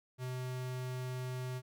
square tone, 127.3 Hz, C3, 47 cents flat, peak -38 dBFS, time 0.18-1.62 s, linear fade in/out 50 ms, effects none

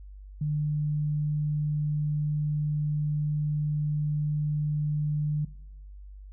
sine tone, 150 Hz, D3, 37 cents sharp, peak -25 dBFS, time 0.41-5.45 s, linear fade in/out 5 ms, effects noise-tail reverb RT60 0.7 s tail -17 dB re dry + added 49 Hz sine -42 dBFS peak until 6.32 s

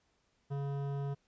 sine tone with hard clipping, 140.2 Hz, C#3, 20 cents sharp, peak -36 dBFS, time 0.5-1.15 s, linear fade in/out 20 ms, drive 14 dB, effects pink hiss -75 dBFS RMS until 1.27 s + resampled to 16000 Hz

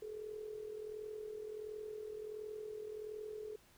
sine tone with amplitude modulation, 427.9 Hz, A4, 48 cents flat, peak -40 dBFS, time 0.02-3.56 s, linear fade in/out 5 ms, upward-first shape sine, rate 41.4 Hz, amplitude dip 65%, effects pink hiss -66 dBFS RMS until 3.77 s

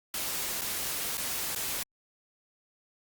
white noise with dropouts, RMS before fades -33 dBFS, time 0.14-1.83 s, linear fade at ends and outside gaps 2 ms, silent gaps 0.611-0.617 / 1.172-1.178 / 1.55-1.56 s, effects Opus 48 kbps

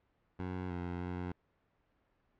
15% pulse tone with pitch steps, 91.6 / 88.1 / 89.5 Hz, F#2 / F2 / F2, -17 / +16 / +43 cents, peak -31 dBFS, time 0.39-1.32 s, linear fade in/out 5 ms, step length 310 ms, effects pink hiss -75 dBFS RMS until 2.39 s + low-pass 2000 Hz 12 dB/octave

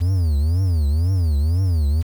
triangle tone with vibrato, 82.41 Hz, E2, in tune, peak -13 dBFS, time 0-2.03 s, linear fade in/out 20 ms, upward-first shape triangle, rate 2 Hz, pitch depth 300 cents each way, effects 7-bit

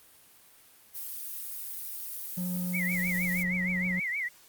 violet noise, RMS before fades -38 dBFS, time 0.94-3.44 s, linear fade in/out 20 ms
triangle tone with pitch glide, 180 to 181.67 Hz, F#3 to F#3, -47 to -31 cents, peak -28 dBFS, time 2.37-4 s, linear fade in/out 10 ms, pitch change +16 cents, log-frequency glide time 3.48-3.56 s
sine tone with vibrato, 2093 Hz, C7, in tune, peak -29 dBFS, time 2.73-4.29 s, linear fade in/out 20 ms, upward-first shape triangle, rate 6.4 Hz, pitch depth 190 cents each way
effects white hiss -57 dBFS RMS until 4.48 s + Opus 32 kbps

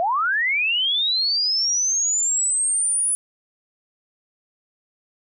sine linear sweep, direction up, 650 to 9950 Hz, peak -18 dBFS, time 0-3.15 s, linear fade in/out 0 ms, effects none

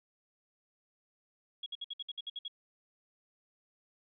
sine tone bursts, 3322 Hz, G#7, in tune, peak -37 dBFS, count 10, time 1.63-2.481 s, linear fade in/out 5 ms, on 32 ms, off 59 ms, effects none

